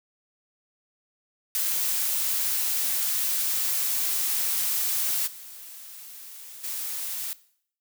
blue noise with level steps, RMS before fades -26 / -43 / -32 dBFS, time 1.55-7.33 s, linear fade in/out 0 ms, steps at 5.26 / 6.63 s, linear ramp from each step 20 ms, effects noise-tail reverb RT60 0.6 s tail -18 dB re dry

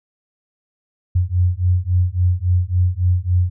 sine beating tone pair, 88.3 / 91.9 Hz, F2 / F#2, +20 / -11 cents, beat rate 3.6 Hz, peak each -17 dBFS, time 1.15-3.5 s, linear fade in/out 10 ms, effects none

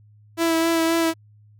sawtooth tone with vibrato, 329.6 Hz, E4, in tune, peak -14 dBFS, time 0.37-1.14 s, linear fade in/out 50 ms, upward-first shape sine, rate 3.8 Hz, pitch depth 19 cents each way, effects added 105 Hz sine -49 dBFS peak until 1.59 s

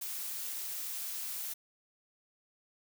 blue noise, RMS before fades -39 dBFS, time 0.01-1.54 s, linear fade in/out 10 ms, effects none

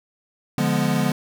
square chord, D diminished seventh, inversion none, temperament equal with one note detuned, 145.73 / 174.61 / 207.7 / 246.9 Hz, D3 / F3 / Ab3 / Cb4, -13 / 0 / 0 / 0 cents, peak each -25 dBFS, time 0.58-1.12 s, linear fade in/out 2 ms, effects none

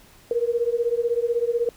sine beating tone pair, 464.6 / 480.6 Hz, A#4 / B4, -6 / -47 cents, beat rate 16 Hz, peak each -23 / -23 dBFS, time 0.31-1.69 s, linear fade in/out 2 ms, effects pink hiss -52 dBFS RMS until 1.76 s

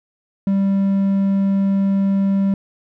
triangle tone, 196 Hz, G3, in tune, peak -12 dBFS, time 0.47-2.54 s, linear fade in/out 2 ms, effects none

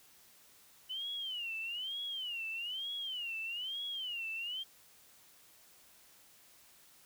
sine tone with vibrato, 2972 Hz, F#7, 7 cents sharp, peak -37 dBFS, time 0.89-4.64 s, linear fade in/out 20 ms, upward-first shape sine, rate 1.1 Hz, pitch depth 200 cents each way, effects white hiss -62 dBFS RMS until 7.05 s

